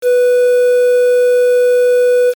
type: tone with quantisation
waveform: triangle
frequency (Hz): 493.9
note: B4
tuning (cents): 0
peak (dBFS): -5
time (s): 0.02-2.34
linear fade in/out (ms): 50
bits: 5
effects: MP3 96 kbps